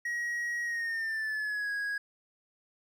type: tone with pitch glide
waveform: triangle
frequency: 1900 to 1654 Hz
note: A#6 to G#6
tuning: +33 to -8 cents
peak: -29 dBFS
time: 0.05-1.98 s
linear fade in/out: 5 ms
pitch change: -241 cents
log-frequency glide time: 0.63-1.71 s
effects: none